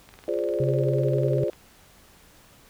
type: click train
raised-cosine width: 0.3 ms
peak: -30 dBFS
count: 30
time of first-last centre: 0.09-1.533 s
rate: 20.1 Hz
type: chord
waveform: sine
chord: D half-diminished seventh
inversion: first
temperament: equal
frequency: 349.2 / 415.3 / 523.3 / 587.3 Hz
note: F4 / Ab4 / C5 / D5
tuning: 0 / 0 / 0 / 0 cents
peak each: -29 dBFS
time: 0.28-1.5 s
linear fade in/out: 2 ms
type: harmonic tone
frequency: 134.8 Hz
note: C#3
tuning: 48 cents flat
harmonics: 1 / 3 / 4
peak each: -23 / -33 / -35 dBFS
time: 0.6-1.44 s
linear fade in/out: 2 ms
effects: pink hiss -54 dBFS RMS until 2.69 s